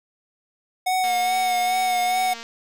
square tone with vibrato, 734 Hz, F#5, 14 cents flat, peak -20 dBFS, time 0.86-2.34 s, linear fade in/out 10 ms, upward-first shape sine, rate 2.4 Hz, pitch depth 28 cents each way
click train, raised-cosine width 0.2 ms, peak -20 dBFS, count 322, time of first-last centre 1.04-2.43 s, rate 231 Hz
effects none

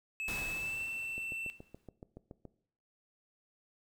triangle tone with pitch glide, 2600 to 2679 Hz, E7 to E7, -24 to +27 cents, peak -34 dBFS, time 0.2-1.5 s, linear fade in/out 0 ms, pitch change +51 cents, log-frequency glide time 0.46-0.83 s
pink noise with exponential decay, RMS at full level -40 dBFS, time 0.28-1.89 s, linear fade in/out 1 ms, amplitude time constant 350 ms
click train, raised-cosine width 2 ms, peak -34 dBFS, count 10, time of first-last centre 1.18-2.453 s, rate 7.07 Hz
effects noise-tail reverb RT60 0.6 s tail -18 dB re dry

